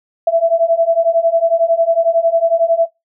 sine beating tone pair, 659.3 / 670.3 Hz, E5 / E5, 0 / +29 cents, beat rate 11 Hz, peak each -13 dBFS, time 0.27-2.86 s, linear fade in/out 5 ms, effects noise-tail reverb RT60 0.2 s tail -22 dB re dry

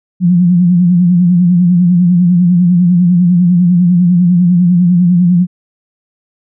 sine tone with vibrato, 176.9 Hz, F3, 23 cents sharp, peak -5 dBFS, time 0.2-5.47 s, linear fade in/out 50 ms, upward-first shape sine, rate 10 Hz, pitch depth 65 cents each way, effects none

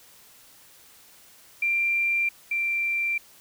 sine tone pair in turn, 2371 / 2358 Hz, D7 / D7, +16 / +6 cents, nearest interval unison, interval 10 cents, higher first, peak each -21 / -23 dBFS, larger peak first, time 1.62-2.29 / 2.51-3.18 s, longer neither, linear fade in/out 5 ms, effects white hiss -53 dBFS RMS until 3.4 s

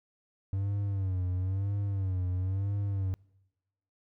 triangle tone with vibrato, 95.8 Hz, G2, 39 cents flat, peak -26 dBFS, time 0.53-3.14 s, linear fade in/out 0 ms, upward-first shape sine, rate 1 Hz, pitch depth 94 cents each way, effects noise-tail reverb RT60 1.0 s tail -26 dB re dry

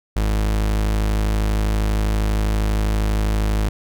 40% pulse tone, 52.5 Hz, G#1, 19 cents sharp, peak -16 dBFS, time 0.16-3.69 s, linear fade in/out 5 ms, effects none

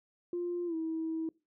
sine tone with pitch glide, 350 to 322.8 Hz, F4 to E4, +4 to -36 cents, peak -31 dBFS, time 0.33-1.29 s, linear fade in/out 2 ms, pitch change -140 cents, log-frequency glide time 0.66-0.75 s, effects noise-tail reverb RT60 0.3 s tail -24 dB re dry + tanh soft clip ceiling -27 dBFS

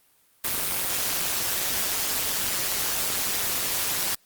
white noise with amplitude modulation, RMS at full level -23 dBFS, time 0.44-4.15 s, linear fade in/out 5 ms, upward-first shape sine, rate 189 Hz, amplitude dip 80%, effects white hiss -62 dBFS RMS until 4.25 s + Opus 32 kbps

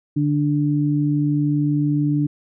sine tone pair together, 146.85 / 293.7 Hz, D3 / D4, 0 / 0 cents, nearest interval octave, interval 1200 cents, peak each -19 dBFS, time 0.16-2.27 s, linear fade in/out 10 ms, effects none

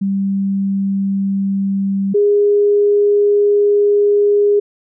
sine tone pair in turn, 196 / 410.4 Hz, G3 / G#4, 0 / -21 cents, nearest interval octave + minor second, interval 1279 cents, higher second, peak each -14 / -9 dBFS, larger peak second, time 0.01-2.14 / 2.14-4.6 s, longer second, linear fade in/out 10 ms, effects none

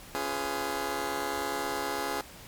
15% pulse chord, C# dominant seventh, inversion none, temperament just, 277.2 / 346.5 / 415.8 / 498.9 Hz, C#4 / E#4 / G#4 / B4, 0 / -14 / +2 / +17 cents, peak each -31 / -31 / -28 / -32 dBFS, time 0.15-2.21 s, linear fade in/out 0 ms, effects pink hiss -48 dBFS RMS until 2.47 s + MP3 96 kbps

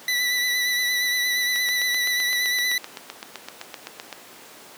25% pulse tone with vibrato, 1975.5 Hz, B6, in tune, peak -17 dBFS, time 0.08-2.78 s, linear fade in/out 2 ms, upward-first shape triangle, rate 8.6 Hz, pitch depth 29 cents each way
click train, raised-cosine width 0.2 ms, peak -15 dBFS, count 21, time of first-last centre 1.56-4.127 s, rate 7.79 Hz
effects pink hiss -44 dBFS RMS until 4.77 s + high-pass 300 Hz 12 dB/octave

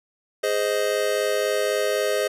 square chord, Ab major, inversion none, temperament just, 415.3 / 519.1 / 623 Hz, Ab4 / C5 / Eb5, 0 / -14 / +2 cents, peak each -26 dBFS, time 0.43-2.28 s, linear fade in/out 10 ms, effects resampled to 32000 Hz

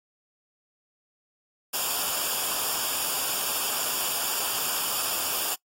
white noise with comb filter, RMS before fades -28 dBFS, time 1.73-5.55 s, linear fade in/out 10 ms, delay 0.49 ms, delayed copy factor -0.75, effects noise-tail reverb RT60 0.1 s tail -22 dB re dry + AAC 48 kbps

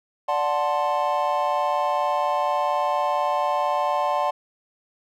triangle chord, D dominant seventh, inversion none, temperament equal with one note detuned, 587.3 / 735.7 / 880 / 1046.5 Hz, D5 / F#5 / A5 / C6, 0 / -10 / 0 / 0 cents, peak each -24 dBFS, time 0.28-4.31 s, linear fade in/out 10 ms, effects none

